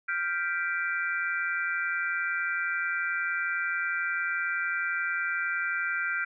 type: chord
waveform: sine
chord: G dominant seventh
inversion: third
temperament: equal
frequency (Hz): 1396.9 / 1568 / 1975.5 / 2349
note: F6 / G6 / B6 / D7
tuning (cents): 0 / 0 / 0 / 0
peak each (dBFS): -31 / -31 / -36 / -35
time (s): 0.08-6.25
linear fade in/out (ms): 10
effects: none